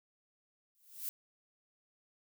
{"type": "noise with exponential growth", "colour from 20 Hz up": "violet", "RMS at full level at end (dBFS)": -36, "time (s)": [0.75, 1.09], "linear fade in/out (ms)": 0, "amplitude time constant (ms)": 72, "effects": []}